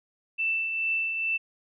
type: tone with tremolo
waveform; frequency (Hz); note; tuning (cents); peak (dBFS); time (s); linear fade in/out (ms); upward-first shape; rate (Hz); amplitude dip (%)
sine; 2661; E7; +16; -23; 0.38-1.38; 20; triangle; 2.3; 45
effects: none